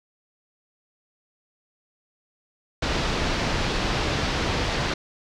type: low-pass noise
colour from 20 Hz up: pink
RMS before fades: -25 dBFS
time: 2.82-4.94 s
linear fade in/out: 5 ms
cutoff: 5300 Hz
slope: 24 dB/octave
effects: none